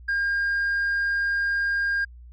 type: tone with tanh clipping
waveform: sine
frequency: 1611 Hz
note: G6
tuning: 47 cents sharp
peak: -22 dBFS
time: 0.08-2.05 s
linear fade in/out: 10 ms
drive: 1 dB
effects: added 60 Hz sine -42 dBFS peak until 2.32 s